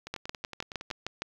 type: two click trains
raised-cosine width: 0.2 ms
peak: -22 / -15 dBFS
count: 10 / 8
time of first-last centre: 0.07-0.903 / 0.14-1.22 s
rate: 10.8 / 6.48 Hz
effects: low-pass 6000 Hz 12 dB/octave + 8-bit